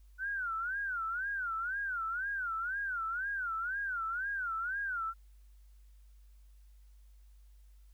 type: tone with vibrato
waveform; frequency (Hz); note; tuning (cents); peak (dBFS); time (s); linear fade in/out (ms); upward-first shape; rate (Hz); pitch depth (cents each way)
sine; 1468; F#6; -14; -33; 0.18-5.14; 50; sine; 2; 190
effects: added 50 Hz sine -55 dBFS peak until 7.93 s + white hiss -75 dBFS RMS until 7.93 s